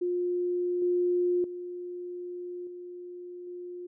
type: tone with level steps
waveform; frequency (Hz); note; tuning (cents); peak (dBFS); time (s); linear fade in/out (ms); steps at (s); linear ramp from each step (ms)
sine; 355.3; F4; +30; -26 / -23 / -35 / -39 / -37; 0.01-3.87; 10; 0.82 / 1.44 / 2.67 / 3.47; 2
effects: none